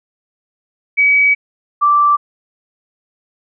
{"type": "tone pair in turn", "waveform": "sine", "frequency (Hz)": [2274, 1170.3], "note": ["C#7", "D6"], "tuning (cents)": [44, -6], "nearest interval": "octave", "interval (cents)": 1150, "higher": "first", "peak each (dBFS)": -8, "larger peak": "neither", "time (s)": [[0.97, 1.35], [1.81, 2.17]], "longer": "first", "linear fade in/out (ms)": 20, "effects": []}